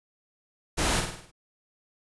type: noise with echo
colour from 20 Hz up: pink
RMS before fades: -26 dBFS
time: 0.77-1.01 s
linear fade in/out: 20 ms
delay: 51 ms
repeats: 6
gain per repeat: -5 dB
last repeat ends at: 1.316 s
effects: resampled to 24000 Hz